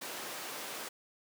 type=high-pass noise; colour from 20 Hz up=pink; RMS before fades=-42 dBFS; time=0.01-0.89 s; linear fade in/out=10 ms; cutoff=410 Hz; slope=12 dB/octave; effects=none